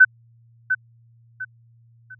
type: tone with echo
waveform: sine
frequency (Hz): 1516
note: F#6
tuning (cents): +42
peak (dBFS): -6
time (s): 0-0.05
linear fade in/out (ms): 10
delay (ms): 700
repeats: 3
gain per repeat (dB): -10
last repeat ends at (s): 2.15
effects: added 116 Hz sine -51 dBFS peak until 2.19 s